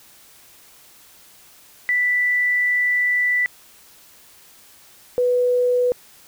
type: tone pair in turn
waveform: sine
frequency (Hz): 1975.5 / 493.9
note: B6 / B4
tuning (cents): 0 / 0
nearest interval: 2 octaves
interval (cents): 2400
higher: first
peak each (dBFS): -16 / -15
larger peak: second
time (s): 1.89-3.46 / 5.18-5.92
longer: first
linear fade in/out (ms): 0
effects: white hiss -49 dBFS RMS until 6.27 s